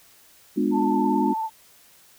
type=chord; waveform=sine; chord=G# diminished seventh; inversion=none; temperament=just; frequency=207.7 / 249.2 / 299 / 358.8 Hz; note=G#3 / B3 / D4 / F4; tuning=0 / +16 / +31 / +47 cents; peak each=-25 / -25 / -24 / -27 dBFS; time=0.56-1.34 s; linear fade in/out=20 ms
type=tone with vibrato; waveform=sine; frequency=886 Hz; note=A5; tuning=12 cents sharp; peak=-24 dBFS; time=0.71-1.5 s; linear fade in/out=50 ms; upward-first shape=sine; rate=18 Hz; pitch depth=35 cents each way
effects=white hiss -54 dBFS RMS until 2.18 s